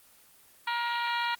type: harmonic tone with a mistuned harmonic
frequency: 473.4 Hz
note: A#4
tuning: 27 cents sharp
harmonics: 2 / 3 / 4 / 5 / 6 / 7 / 8 / 9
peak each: -30 / -34 / -36 / -38 / -40 / -41 / -42 / -43 dBFS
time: 0.67-1.35 s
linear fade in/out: 5 ms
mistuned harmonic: 8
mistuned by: +51 cents
effects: white hiss -58 dBFS RMS until 1.39 s + Opus 24 kbps